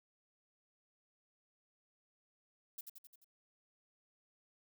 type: noise with echo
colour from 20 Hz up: violet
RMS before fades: -45 dBFS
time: 2.78-2.81 s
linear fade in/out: 5 ms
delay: 87 ms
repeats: 5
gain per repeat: -4 dB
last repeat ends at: 3.245 s
effects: none